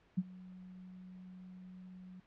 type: tone with ADSR envelope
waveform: sine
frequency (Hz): 184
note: F#3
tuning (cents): -9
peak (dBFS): -27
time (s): 0.17-2.2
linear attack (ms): 14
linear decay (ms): 39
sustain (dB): -22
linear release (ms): 3
effects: pink hiss -69 dBFS RMS until 2.26 s + low-pass 3000 Hz 12 dB/octave